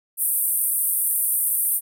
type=band-pass noise; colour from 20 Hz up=white; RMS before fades=-22 dBFS; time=0.17-1.81 s; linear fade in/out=50 ms; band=8700 to 15000 Hz; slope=96 dB/octave; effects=none